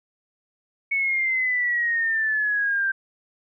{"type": "exponential sweep", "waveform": "sine", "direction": "down", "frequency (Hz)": [2222, 1568], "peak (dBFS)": -20, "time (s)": [0.91, 2.92], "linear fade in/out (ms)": 10, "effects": []}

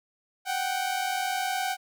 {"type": "tone pair together", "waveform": "sawtooth", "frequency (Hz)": [740, 779.7], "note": ["F#5", "G5"], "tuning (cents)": [0, -10], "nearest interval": "minor second", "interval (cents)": 90, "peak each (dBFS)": -26, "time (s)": [0.45, 1.77], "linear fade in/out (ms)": 50, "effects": []}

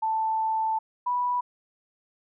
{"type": "tone pair in turn", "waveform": "sine", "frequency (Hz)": [883, 982.6], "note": ["A5", "B5"], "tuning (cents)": [6, -9], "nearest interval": "major second", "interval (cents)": 185, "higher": "second", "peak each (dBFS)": [-23, -23], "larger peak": "neither", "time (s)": [[0.02, 0.79], [1.06, 1.41]], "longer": "first", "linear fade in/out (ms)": 10, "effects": []}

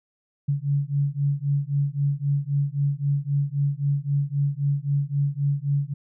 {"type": "beating tone pair", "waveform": "sine", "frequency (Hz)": [140, 143.8], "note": ["C#3", "D3"], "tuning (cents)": [18, -36], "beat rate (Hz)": 3.8, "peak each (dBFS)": -24, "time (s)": [0.48, 5.94], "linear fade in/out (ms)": 10, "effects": []}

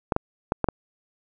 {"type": "clicks", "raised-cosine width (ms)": 1, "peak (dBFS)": -7, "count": 5, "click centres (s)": [0.122, 0.164, 0.521, 0.643, 0.687], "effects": []}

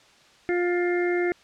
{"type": "harmonic tone", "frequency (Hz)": 352.4, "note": "F4", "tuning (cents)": 16, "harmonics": [1, 2, 4, 5, 6], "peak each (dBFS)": [-22, -33, -37, -34, -32], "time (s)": [0.49, 1.32], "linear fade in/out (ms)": 0, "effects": ["white hiss -55 dBFS RMS until 1.43 s", "low-pass 5000 Hz 12 dB/octave"]}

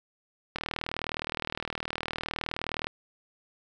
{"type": "click train", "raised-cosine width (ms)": 0.3, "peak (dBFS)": -15, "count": 92, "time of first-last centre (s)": [0.56, 2.87], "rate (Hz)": 39.4, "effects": []}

